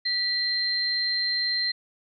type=tone pair together; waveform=sine; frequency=1958 / 4149 Hz; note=B6 / C8; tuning=-15 / -15 cents; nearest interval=octave + minor second; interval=1300 cents; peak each=-30 / -24 dBFS; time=0.05-1.72 s; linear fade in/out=10 ms; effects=none